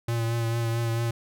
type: tone with vibrato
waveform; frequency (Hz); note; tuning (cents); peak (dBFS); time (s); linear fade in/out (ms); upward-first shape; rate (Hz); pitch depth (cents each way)
square; 115.8; A#2; -11; -25; 0.08-1.11; 5; triangle; 4.5; 29
effects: none